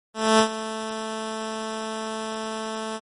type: tone with ADSR envelope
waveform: 10% pulse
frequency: 220 Hz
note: A3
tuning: in tune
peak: -5 dBFS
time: 0.14-3 s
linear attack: 250 ms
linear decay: 89 ms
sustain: -15 dB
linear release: 43 ms
effects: MP3 48 kbps